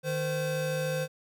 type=tone pair together; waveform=square; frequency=154.12 / 516 Hz; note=D#3 / C5; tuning=-16 / -24 cents; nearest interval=octave + major sixth; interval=2092 cents; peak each=-33 / -31 dBFS; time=0.03-1.08 s; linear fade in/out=50 ms; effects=none